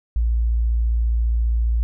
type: tone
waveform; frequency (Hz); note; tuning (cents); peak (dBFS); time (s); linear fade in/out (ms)
sine; 57.4; A#1; -26; -16; 0.16-1.83; 0
effects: none